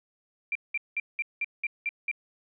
sine tone bursts, 2363 Hz, D7, 10 cents sharp, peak -26 dBFS, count 8, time 0.52-2.114 s, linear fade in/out 2 ms, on 33 ms, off 190 ms, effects none

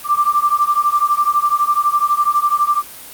sine beating tone pair, 1174 / 1186 Hz, D6 / D6, -1 / +17 cents, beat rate 12 Hz, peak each -15 dBFS, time 0.04-2.83 s, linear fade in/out 50 ms, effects white hiss -35 dBFS RMS until 3.13 s + Opus 32 kbps

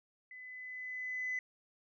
sine tone with level ramp, 2011 Hz, B6, 31 cents sharp, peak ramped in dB -48 to -32 dBFS, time 0.31-1.39 s, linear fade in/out 2 ms, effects tanh soft clip ceiling -30 dBFS

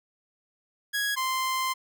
sawtooth tone pair in turn, 1661.2 / 1042.6 Hz, G#6 / C6, 0 / -6 cents, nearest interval minor sixth, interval 806 cents, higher first, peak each -22 dBFS, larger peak neither, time 0.93-1.16 / 1.16-1.74 s, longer second, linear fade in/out 20 ms, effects none

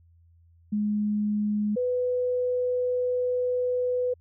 sine tone pair in turn, 209.2 / 497.6 Hz, G#3 / B4, +13 / +13 cents, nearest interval octave + minor third, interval 1500 cents, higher second, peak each -23 dBFS, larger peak neither, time 0.72-1.76 / 1.76-4.14 s, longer second, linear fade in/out 10 ms, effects added 84 Hz sine -55 dBFS peak until 4.2 s

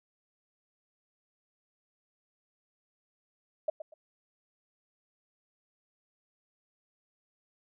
sine tone with echo, 622.3 Hz, D#5, in tune, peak -25 dBFS, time 3.68-3.7 s, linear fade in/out 5 ms, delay 120 ms, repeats 2, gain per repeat -12 dB, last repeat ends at 3.94 s, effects none

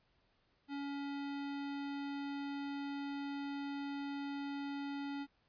square tone, 281.8 Hz, C#4, 29 cents sharp, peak -40 dBFS, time 0.68-5.27 s, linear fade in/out 50 ms, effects pink hiss -75 dBFS RMS until 5.48 s + resampled to 11025 Hz

